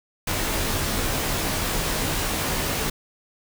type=noise with comb filter; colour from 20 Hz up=pink; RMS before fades=-25 dBFS; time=0.27-2.9 s; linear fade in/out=5 ms; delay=17 ms; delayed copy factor=-0.65; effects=none